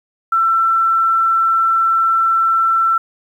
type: tone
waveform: sine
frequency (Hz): 1341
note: E6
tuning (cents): +29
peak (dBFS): -11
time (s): 0.32-2.98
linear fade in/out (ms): 5
effects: 8-bit